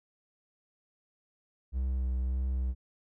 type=tone with vibrato; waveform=triangle; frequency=64 Hz; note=C2; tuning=38 cents flat; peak=-26 dBFS; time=1.72-2.75 s; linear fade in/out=50 ms; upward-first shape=sine; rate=1.7 Hz; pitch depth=23 cents each way; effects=none